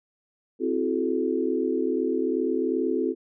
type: chord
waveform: sine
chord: F# half-diminished seventh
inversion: second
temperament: equal with one note detuned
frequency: 261.6 / 329.6 / 370 / 432.4 Hz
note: C4 / E4 / F#4 / A4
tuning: 0 / 0 / 0 / -30 cents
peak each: -28 dBFS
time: 0.59-3.15 s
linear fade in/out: 50 ms
effects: none